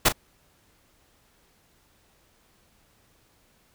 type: noise with echo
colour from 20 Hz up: pink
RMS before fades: -17 dBFS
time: 0.05-0.09 s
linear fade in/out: 10 ms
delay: 36 ms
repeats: 1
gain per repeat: -12 dB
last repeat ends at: 0.126 s
effects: pink hiss -63 dBFS RMS until 3.74 s